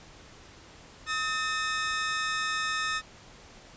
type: tone pair together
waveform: sawtooth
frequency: 1272.8 / 1800 Hz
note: D#6 / A6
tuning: +39 / +39 cents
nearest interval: tritone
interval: 600 cents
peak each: -27 dBFS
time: 1.06-3.02 s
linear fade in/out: 50 ms
effects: pink hiss -51 dBFS RMS until 3.76 s + resampled to 16000 Hz